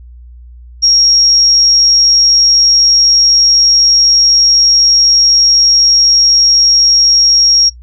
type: tone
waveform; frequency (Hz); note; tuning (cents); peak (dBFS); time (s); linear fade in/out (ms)
sine; 5588; F8; 0; -5; 0.82-7.7; 20
effects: noise-tail reverb RT60 0.1 s tail -19 dB re dry + added 60 Hz sine -31 dBFS peak until 7.82 s